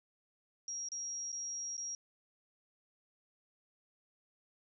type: tone with dropouts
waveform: sine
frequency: 5650 Hz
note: F8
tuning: 19 cents sharp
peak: -38 dBFS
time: 0.68-1.95 s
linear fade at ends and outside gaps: 1 ms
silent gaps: 0.887-0.918 / 1.319-1.327 / 1.768-1.778 s
effects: none